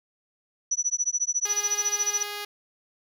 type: tone with tremolo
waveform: sine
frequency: 5920 Hz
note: F#8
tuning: in tune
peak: -20 dBFS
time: 0.71-2.23 s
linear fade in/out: 5 ms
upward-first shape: sine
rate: 14 Hz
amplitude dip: 100%
type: tone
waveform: 5% pulse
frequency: 412.4 Hz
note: G#4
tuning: 12 cents flat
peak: -21 dBFS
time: 1.45-2.45 s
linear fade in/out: 5 ms
effects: none